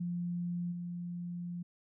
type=tone with level steps; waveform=sine; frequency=174.61 Hz; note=F3; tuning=in tune; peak=-33 / -37 dBFS; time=0-1.63 s; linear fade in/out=10 ms; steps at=0.71 s; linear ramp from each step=20 ms; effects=none